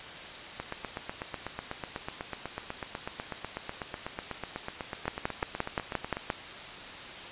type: two click trains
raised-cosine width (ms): 0.5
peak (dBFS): -13 / -19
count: 8 / 46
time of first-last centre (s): 5.08-6.302 / 0.6-6.169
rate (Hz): 5.73 / 8.08
effects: white hiss -42 dBFS RMS until 7.31 s + resampled to 8000 Hz